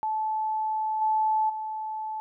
sine tone with level steps, 869 Hz, A5, 22 cents flat, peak -25 / -21 / -30 dBFS, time 0.03-2.2 s, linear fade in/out 0 ms, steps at 1.01 / 1.49 s, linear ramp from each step 10 ms, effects none

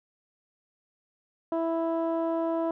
15% pulse tone with low-pass filter, 329.6 Hz, E4, in tune, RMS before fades -28 dBFS, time 1.52-2.71 s, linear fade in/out 2 ms, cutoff 700 Hz, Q 1.2, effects none

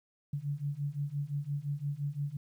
sine beating tone pair, 140.6 / 146.4 Hz, C#3 / D3, +25 / -5 cents, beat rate 5.8 Hz, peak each -36 / -35 dBFS, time 0.33-2.37 s, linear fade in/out 5 ms, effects 11-bit

